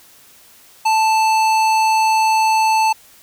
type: tone with hard clipping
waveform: sine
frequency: 880 Hz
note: A5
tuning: in tune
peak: -14 dBFS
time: 0.85-2.93 s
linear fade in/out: 10 ms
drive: 16 dB
effects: white hiss -47 dBFS RMS until 3.22 s